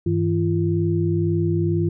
sine tone cluster, 99.6 / 161.6 / 342.6 Hz, G2 / E3 / F4, +28 / -34 / -33 cents, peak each -22 dBFS, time 0.06-1.89 s, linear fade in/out 5 ms, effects none

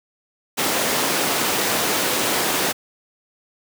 pink high-pass noise, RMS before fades -21 dBFS, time 0.57-2.73 s, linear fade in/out 20 ms, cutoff 270 Hz, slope 12 dB/octave, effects none

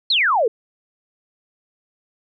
sine exponential sweep, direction down, 4435 to 415.3 Hz, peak -14 dBFS, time 0.1-0.48 s, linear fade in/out 5 ms, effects none

